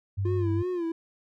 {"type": "tone", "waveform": "sine", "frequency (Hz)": 98.3, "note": "G2", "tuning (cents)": 5, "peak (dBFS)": -25, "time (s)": [0.17, 0.63], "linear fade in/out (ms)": 20}
{"type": "tone with vibrato", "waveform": "triangle", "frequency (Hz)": 346.8, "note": "F4", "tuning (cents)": -12, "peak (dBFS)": -25, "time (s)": [0.25, 0.92], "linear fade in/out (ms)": 5, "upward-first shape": "sine", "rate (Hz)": 2.8, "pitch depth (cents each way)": 93}
{"effects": []}